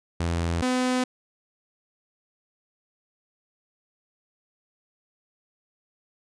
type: tone pair in turn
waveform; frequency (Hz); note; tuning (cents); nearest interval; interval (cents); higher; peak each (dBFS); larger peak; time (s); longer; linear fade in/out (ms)
sawtooth; 84.5 / 253.2; E2 / B3; +43 / +43; octave + perfect fifth; 1900; second; -20 / -18; second; 0.2-0.62 / 0.62-1.04; neither; 5
effects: resampled to 22050 Hz